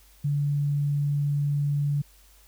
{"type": "tone", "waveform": "sine", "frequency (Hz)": 144.2, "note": "D3", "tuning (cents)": -31, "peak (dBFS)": -22, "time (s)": [0.24, 2.02], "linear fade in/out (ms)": 10, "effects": ["added 50 Hz sine -55 dBFS peak until 2.47 s", "white hiss -58 dBFS RMS until 2.47 s"]}